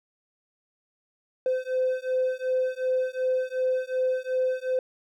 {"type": "beating tone pair", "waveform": "triangle", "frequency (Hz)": [512, 514.7], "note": ["C5", "C5"], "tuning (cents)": [-38, -29], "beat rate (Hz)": 2.7, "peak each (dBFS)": -24, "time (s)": [1.46, 4.79], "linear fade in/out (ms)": 2, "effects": ["tanh soft clip ceiling -17 dBFS"]}